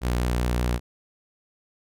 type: tone with vibrato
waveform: sawtooth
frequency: 60.6 Hz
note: B1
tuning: 32 cents flat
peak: -18 dBFS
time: 0.01-0.8 s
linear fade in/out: 50 ms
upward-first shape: triangle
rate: 5.2 Hz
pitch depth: 21 cents each way
effects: none